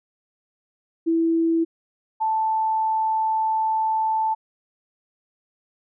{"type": "tone pair in turn", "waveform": "sine", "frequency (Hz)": [329.6, 879.9], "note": ["E4", "A5"], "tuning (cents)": [0, 0], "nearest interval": "octave + perfect fourth", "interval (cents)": 1700, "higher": "second", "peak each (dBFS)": [-17, -19], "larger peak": "first", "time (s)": [[1.06, 1.65], [2.2, 4.35]], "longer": "second", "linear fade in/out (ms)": 20, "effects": []}